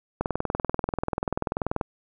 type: click train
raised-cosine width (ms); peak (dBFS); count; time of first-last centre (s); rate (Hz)
1; -11; 34; 0.21-1.812; 20.6
effects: none